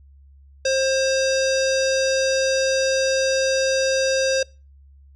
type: tone with low-pass filter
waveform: square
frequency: 532 Hz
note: C5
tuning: 29 cents sharp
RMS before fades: -20 dBFS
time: 0.65-4.43 s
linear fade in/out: 5 ms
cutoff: 5500 Hz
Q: 4
effects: noise-tail reverb RT60 0.3 s tail -25 dB re dry + added 69 Hz sine -46 dBFS peak until 5.15 s